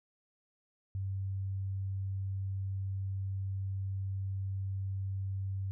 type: tone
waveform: sine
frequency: 96.7 Hz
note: G2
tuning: 23 cents flat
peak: -33 dBFS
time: 0.95-5.71 s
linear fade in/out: 0 ms
effects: none